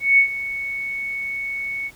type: tone with ADSR envelope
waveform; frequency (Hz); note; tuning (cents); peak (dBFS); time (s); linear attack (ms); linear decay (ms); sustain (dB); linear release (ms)
sine; 2217; C#7; 0; -9; 0-1.91; 180; 95; -15; 47
effects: pink hiss -49 dBFS RMS until 1.95 s